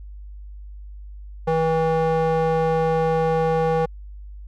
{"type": "tone with band-pass filter", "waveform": "square", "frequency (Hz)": 161.6, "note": "E3", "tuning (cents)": -34, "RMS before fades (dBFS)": -20, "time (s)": [1.47, 3.86], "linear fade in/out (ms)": 10, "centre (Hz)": 620, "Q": 2.1, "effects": ["added 50 Hz sine -35 dBFS peak until 4.47 s"]}